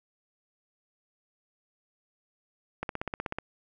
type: click train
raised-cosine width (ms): 0.5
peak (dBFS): -17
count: 10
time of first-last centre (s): 2.83-3.386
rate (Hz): 16.2
effects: none